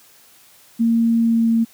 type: tone with pitch glide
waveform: sine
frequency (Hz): 230 to 228.1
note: A#3 to A#3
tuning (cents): -23 to -37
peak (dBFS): -13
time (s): 0.79-1.65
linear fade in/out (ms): 20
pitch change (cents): -14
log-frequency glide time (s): 1.2-1.49
effects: white hiss -50 dBFS RMS until 1.73 s + high-pass 80 Hz 12 dB/octave